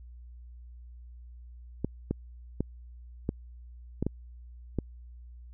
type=clicks; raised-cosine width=3 ms; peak=-15 dBFS; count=7; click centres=1.846 / 2.11 / 2.606 / 3.291 / 4.026 / 4.066 / 4.787 s; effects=added 60 Hz sine -45 dBFS peak until 5.53 s